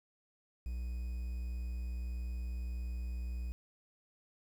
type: tone with quantisation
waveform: triangle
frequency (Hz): 60.8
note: B1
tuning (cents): -26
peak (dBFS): -34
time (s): 0.66-3.52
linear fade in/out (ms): 0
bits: 10
effects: none